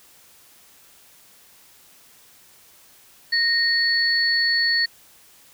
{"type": "tone pair together", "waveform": "sine", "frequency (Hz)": [1858, 4419], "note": ["A#6", "C#8"], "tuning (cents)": [-6, -6], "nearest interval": "octave + minor third", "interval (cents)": 1500, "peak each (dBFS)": -20, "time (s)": [3.32, 4.86], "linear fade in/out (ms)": 10, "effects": ["white hiss -52 dBFS RMS until 5.53 s"]}